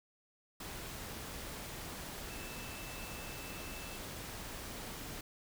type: tone in noise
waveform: sine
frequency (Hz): 2645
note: E7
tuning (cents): +5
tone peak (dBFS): -52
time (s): 2.3-3.97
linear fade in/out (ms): 5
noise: pink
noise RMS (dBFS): -45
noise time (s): 0.6-5.21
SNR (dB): -10
effects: none